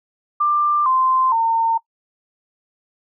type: tone with pitch steps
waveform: sine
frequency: 1187 / 1039.3 / 910 Hz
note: D6 / C6 / A#5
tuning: +18 / -12 / -42 cents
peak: -14 dBFS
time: 0.4-1.78 s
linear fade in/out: 10 ms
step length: 460 ms
effects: noise-tail reverb RT60 0.1 s tail -21 dB re dry